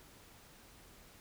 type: silence
effects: pink hiss -59 dBFS RMS until 1.2 s